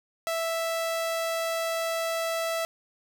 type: tone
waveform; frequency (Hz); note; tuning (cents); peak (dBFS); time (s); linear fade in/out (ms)
sawtooth; 659.3; E5; 0; -23; 0.27-2.65; 0
effects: none